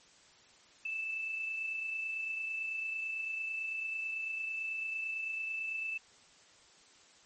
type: tone with amplitude modulation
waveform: sine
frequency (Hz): 2637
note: E7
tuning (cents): 0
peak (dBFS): -33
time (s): 0.85-5.98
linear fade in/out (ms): 5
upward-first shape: sine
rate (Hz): 29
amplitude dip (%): 35
effects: white hiss -61 dBFS RMS until 7.25 s + MP3 32 kbps